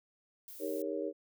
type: noise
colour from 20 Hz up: violet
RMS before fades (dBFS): -49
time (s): 0.48-0.82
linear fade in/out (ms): 0
type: chord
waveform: sine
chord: Eb dominant seventh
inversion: none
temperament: equal with one note detuned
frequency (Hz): 311.1 / 399.1 / 466.2 / 554.4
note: Eb4 / G4 / Bb4 / Db5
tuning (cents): 0 / +31 / 0 / 0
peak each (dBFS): -39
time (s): 0.59-1.13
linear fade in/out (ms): 50
effects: none